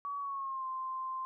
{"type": "tone with pitch glide", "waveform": "sine", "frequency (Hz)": [1133, 1045], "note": ["C#6", "C6"], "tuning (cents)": [37, -2], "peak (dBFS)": -35, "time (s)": [0.05, 1.25], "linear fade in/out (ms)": 0, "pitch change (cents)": -139, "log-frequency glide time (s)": [0.19, 0.66], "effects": []}